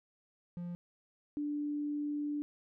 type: tone pair in turn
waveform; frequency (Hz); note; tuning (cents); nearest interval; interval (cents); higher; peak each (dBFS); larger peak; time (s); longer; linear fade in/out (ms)
triangle / sine; 174.61 / 293.7; F3 / D4; 0 / 0; major sixth; 900; second; -36 / -33; second; 0.57-0.75 / 1.37-2.42; second; 0
effects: none